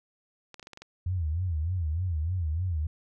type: clicks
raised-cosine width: 0.2 ms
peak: -27 dBFS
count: 7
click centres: 0.543 / 0.596 / 0.628 / 0.671 / 0.733 / 0.774 / 0.82 s
type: tone with vibrato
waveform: sine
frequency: 84.2 Hz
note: E2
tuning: 37 cents sharp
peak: -26 dBFS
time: 1.06-2.87 s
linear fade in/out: 5 ms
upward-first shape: sine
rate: 3.3 Hz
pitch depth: 180 cents each way
effects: none